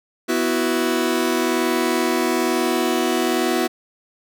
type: chord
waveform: sawtooth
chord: B suspended fourth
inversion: none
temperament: just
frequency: 246.9 / 329.3 / 370.4 Hz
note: B3 / E4 / F#4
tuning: 0 / -2 / +2 cents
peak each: -19 / -18 / -18 dBFS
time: 0.28-3.68 s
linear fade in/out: 20 ms
effects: none